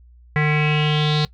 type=tone with low-pass filter sweep; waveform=square; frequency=151.1 Hz; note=D3; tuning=50 cents sharp; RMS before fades=-18 dBFS; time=0.36-1.25 s; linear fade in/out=0 ms; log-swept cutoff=2000 to 4100 Hz; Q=6.5; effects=noise-tail reverb RT60 0.1 s tail -20 dB re dry + added 60 Hz sine -45 dBFS peak until 1.33 s